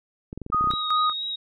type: clicks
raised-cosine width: 3 ms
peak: -21 dBFS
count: 11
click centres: 0.329 / 0.376 / 0.417 / 0.464 / 0.501 / 0.546 / 0.61 / 0.642 / 0.673 / 0.705 / 0.737 s
type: tone with tremolo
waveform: sine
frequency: 1244.5 Hz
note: D#6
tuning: in tune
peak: -19 dBFS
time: 0.52-1.13 s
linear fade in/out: 10 ms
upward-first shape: square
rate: 2.6 Hz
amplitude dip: 65%
type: tone with vibrato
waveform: sine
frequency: 3793 Hz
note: A#7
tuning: 29 cents sharp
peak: -27 dBFS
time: 0.7-1.36 s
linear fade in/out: 10 ms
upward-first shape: sine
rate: 4 Hz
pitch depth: 18 cents each way
effects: none